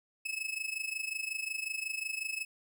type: tone with amplitude modulation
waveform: 40% pulse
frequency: 2589 Hz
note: E7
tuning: 32 cents flat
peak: -30 dBFS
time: 0.25-2.45 s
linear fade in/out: 10 ms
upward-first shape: sine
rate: 25.5 Hz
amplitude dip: 80%
effects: none